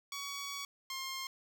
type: tone pair in turn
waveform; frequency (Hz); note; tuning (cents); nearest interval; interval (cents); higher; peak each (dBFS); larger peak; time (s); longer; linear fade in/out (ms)
10% pulse; 1127 / 1064; C#6 / C6; +28 / +29; minor second; 99; first; -31 / -30; second; 0.12-0.65 / 0.9-1.27; first; 2
effects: none

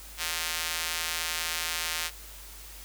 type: tone with high-pass filter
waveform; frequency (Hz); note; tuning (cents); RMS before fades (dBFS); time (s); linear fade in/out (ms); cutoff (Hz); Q
square; 82.41; E2; 0; -32; 0.17-2.11; 50; 2100; 0.65
effects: added 50 Hz sine -47 dBFS peak until 2.84 s + white hiss -47 dBFS RMS until 2.84 s

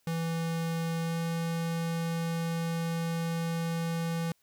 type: tone with pitch glide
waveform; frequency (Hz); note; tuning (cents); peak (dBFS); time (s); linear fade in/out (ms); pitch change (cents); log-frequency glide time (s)
square; 165.2 to 166.25; E3 to E3; +4 to +15; -30; 0.07-4.32; 2; +11; 1.03-1.18
effects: white hiss -71 dBFS RMS until 4.42 s

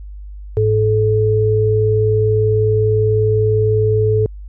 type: tone pair together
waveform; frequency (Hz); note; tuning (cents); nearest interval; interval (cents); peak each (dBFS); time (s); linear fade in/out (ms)
sine; 106.46 / 431.8; G#2 / A4; +43 / -33; 2 octaves; 2424; -14; 0.57-4.26; 0
effects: added 50 Hz sine -29 dBFS peak until 4.48 s

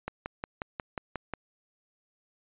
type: click train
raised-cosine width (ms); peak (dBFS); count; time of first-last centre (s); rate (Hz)
0.5; -18; 8; 0.08-1.337; 5.57
effects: resampled to 8000 Hz

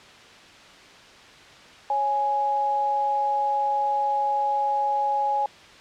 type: tone pair together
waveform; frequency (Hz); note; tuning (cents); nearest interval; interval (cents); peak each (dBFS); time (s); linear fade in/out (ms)
sine; 553 / 833.1; C#5 / G#5; -4 / +5; perfect fifth; 709; -31 / -21; 1.9-5.46; 2
effects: white hiss -47 dBFS RMS until 5.8 s + low-pass 4000 Hz 12 dB/octave

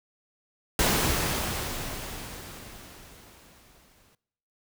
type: noise with exponential decay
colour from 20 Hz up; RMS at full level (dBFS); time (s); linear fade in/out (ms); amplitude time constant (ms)
pink; -22; 0.79-4.15; 2; 730
effects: noise-tail reverb RT60 0.9 s tail -23 dB re dry

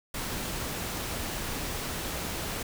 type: noise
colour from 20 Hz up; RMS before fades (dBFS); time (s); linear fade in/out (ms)
pink; -34; 0.14-2.63; 5
effects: none

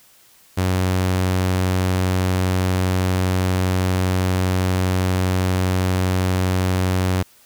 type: tone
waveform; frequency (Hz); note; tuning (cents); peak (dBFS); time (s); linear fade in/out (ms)
sawtooth; 92.5; F#2; 0; -13; 0.57-7.23; 10
effects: white hiss -52 dBFS RMS until 7.45 s

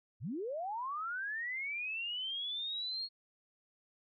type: linear sweep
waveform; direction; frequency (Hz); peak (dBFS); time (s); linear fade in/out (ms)
sine; up; 82.41 to 4320; -36; 0.2-3.09; 50
effects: none

